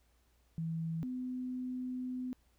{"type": "tone pair in turn", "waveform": "sine", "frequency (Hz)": [163.1, 253.2], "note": ["E3", "B3"], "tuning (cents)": [-18, 43], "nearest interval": "minor sixth", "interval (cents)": 761, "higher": "second", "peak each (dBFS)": [-34, -36], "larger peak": "first", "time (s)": [[0.58, 1.03], [1.03, 2.33]], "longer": "second", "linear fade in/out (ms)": 0, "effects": ["added 59 Hz sine -69 dBFS peak until 2.58 s", "pink hiss -74 dBFS RMS until 2.58 s"]}